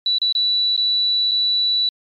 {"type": "tone with dropouts", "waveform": "sine", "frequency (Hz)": 3949, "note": "B7", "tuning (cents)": -1, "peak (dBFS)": -15, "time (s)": [0.06, 1.89], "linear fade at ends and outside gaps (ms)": 2, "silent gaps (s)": [[0.184, 0.216], [0.325, 0.351], [0.765, 0.776], [1.312, 1.316]], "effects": ["MP3 64 kbps"]}